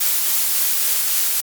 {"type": "noise with tremolo", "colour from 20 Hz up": "blue", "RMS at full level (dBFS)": -17, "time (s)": [0, 1.41], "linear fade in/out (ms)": 10, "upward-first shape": "triangle", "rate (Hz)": 3.6, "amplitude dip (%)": 25, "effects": ["Opus 48 kbps"]}